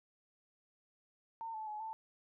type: tone with pitch steps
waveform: sine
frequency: 907 / 871 / 848 / 885 Hz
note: A#5 / A5 / G#5 / A5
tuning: -48 / -18 / +36 / +10 cents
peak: -40 dBFS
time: 1.41-1.93 s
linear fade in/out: 0 ms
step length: 130 ms
effects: none